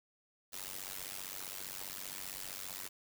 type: noise with amplitude modulation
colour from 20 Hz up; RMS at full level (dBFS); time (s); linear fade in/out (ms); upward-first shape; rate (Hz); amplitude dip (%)
white; -40; 0.52-2.89; 20; sine; 95.2; 100
effects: none